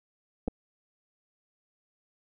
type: clicks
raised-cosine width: 2 ms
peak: -18 dBFS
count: 2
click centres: 0.478 / 0.482 s
effects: none